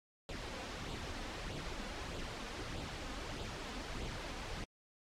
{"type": "noise with flanger", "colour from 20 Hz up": "pink", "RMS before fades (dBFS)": -43, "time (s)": [0.29, 4.64], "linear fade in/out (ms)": 0, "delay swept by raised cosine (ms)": [0.25, 4.05], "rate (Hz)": 1.6, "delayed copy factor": 0.55, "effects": ["low-pass 5000 Hz 12 dB/octave", "AAC 64 kbps"]}